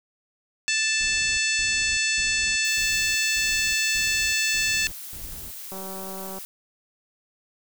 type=harmonic tone; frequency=880 Hz; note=A5; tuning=in tune; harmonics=2 / 3 / 4 / 5 / 6 / 7 / 8 / 9; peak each=-28 / -25 / -32 / -30 / -33 / -32 / -33 / -32 dBFS; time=0.68-4.87 s; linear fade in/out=0 ms
type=noise bursts; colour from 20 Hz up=brown; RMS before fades=-41 dBFS; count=8; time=1-5.51 s; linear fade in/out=2 ms; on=380 ms; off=210 ms
type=noise; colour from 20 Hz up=blue; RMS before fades=-38 dBFS; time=2.65-6.45 s; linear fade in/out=0 ms
type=click train; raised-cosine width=1 ms; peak=-25 dBFS; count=128; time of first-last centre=5.72-6.385 s; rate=191 Hz
effects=none